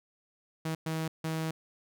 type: tone bursts at uneven times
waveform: sawtooth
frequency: 160.1 Hz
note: D#3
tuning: 50 cents sharp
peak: -27 dBFS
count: 3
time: 0.65-0.75 / 0.86-1.08 / 1.24-1.51 s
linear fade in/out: 5 ms
effects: none